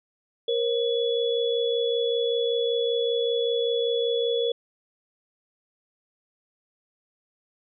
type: tone cluster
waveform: sine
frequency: 469.8 / 535 / 3401 Hz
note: A#4 / C5 / G#7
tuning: +13 / +38 / +40 cents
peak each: -23 / -30 / -30 dBFS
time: 0.48-4.52 s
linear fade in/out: 5 ms
effects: none